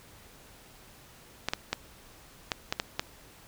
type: clicks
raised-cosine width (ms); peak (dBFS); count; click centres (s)
0.2; -10; 7; 1.486 / 1.535 / 1.73 / 2.518 / 2.725 / 2.799 / 2.995
effects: pink hiss -54 dBFS RMS until 3.47 s